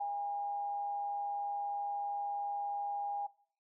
sine tone with amplitude modulation, 812 Hz, G#5, 39 cents flat, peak -32 dBFS, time 0-3.27 s, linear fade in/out 10 ms, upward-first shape sine, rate 153 Hz, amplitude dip 35%, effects noise-tail reverb RT60 0.5 s tail -20 dB re dry

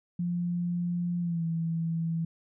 sine tone with pitch glide, 174.61 to 164.81 Hz, F3 to E3, 0 to 0 cents, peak -27 dBFS, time 0.19-2.25 s, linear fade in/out 5 ms, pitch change -100 cents, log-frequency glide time 1.2-1.44 s, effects none

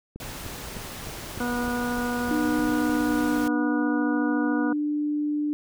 click train, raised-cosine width 3 ms, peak -24 dBFS, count 10, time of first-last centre 0.16-2.896 s, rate 3.29 Hz
pink noise, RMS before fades -37 dBFS, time 0.2-3.48 s, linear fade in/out 2 ms
harmonic tone, 243.1 Hz, B3, 27 cents flat, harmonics 1 / 2 / 3 / 4 / 5 / 6, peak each -27 / -33 / -36 / -36 / -38 / -33 dBFS, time 1.4-4.73 s, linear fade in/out 5 ms
sine tone with pitch glide, 304.8 to 296.8 Hz, D#4 to D4, -36 to +18 cents, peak -23 dBFS, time 2.31-5.53 s, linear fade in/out 0 ms, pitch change -46 cents, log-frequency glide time 2.51-4.03 s
effects none

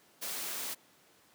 white noise, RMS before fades -38 dBFS, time 0.21-0.75 s, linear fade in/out 20 ms, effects pink hiss -63 dBFS RMS until 1.34 s + high-pass 200 Hz 12 dB/octave

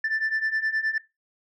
sine beating tone pair, 1760 / 1769.6 Hz, A6 / A6, 0 / +9 cents, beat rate 9.6 Hz, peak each -26 / -24 dBFS, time 0.04-0.98 s, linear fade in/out 5 ms, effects noise-tail reverb RT60 0.2 s tail -17 dB re dry + tanh soft clip ceiling -20 dBFS

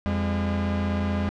45% pulse tone pair together, 86.04 / 202.3 Hz, F2 / G#3, -25 / -45 cents, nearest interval octave + minor third, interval 1480 cents, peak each -26 dBFS, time 0.06-1.29 s, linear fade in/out 0 ms, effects low-pass 3000 Hz 12 dB/octave

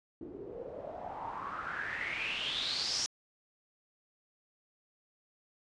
white noise with low-pass filter sweep, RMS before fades -38 dBFS, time 0.21-3.06 s, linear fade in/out 0 ms, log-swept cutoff 320 to 5800 Hz, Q 6.9, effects resampled to 22050 Hz

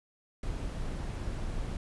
brown noise, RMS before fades -35 dBFS, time 0.43-1.77 s, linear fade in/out 2 ms, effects resampled to 24000 Hz

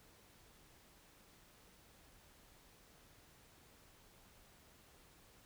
silence, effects pink hiss -65 dBFS RMS until 5.45 s

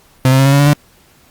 35% pulse tone with pitch steps, 130 / 132.65 / 135.36 / 138.13 / 140.95 / 143.83 / 146.77 Hz, C3 / C3 / C#3 / C#3 / C#3 / D3 / D3, -11 / +24 / -41 / -6 / +29 / -36 / -1 cents, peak -5 dBFS, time 0.25-0.733 s, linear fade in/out 2 ms, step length 69 ms, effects pink hiss -49 dBFS RMS until 1.3 s + Opus 48 kbps

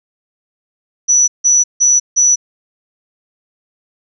sine tone bursts, 5920 Hz, F#8, in tune, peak -7 dBFS, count 4, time 1.08-2.36 s, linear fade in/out 20 ms, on 200 ms, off 160 ms, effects none

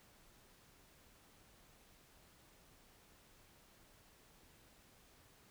silence, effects pink hiss -66 dBFS RMS until 5.5 s

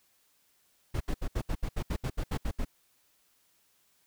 brown noise bursts, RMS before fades -30 dBFS, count 13, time 0.94-2.65 s, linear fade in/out 10 ms, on 66 ms, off 71 ms, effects white hiss -69 dBFS RMS until 4.06 s

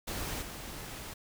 pink noise with level steps, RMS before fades -37 / -43 dBFS, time 0.07-1.14 s, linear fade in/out 10 ms, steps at 0.41 s, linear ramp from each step 20 ms, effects none

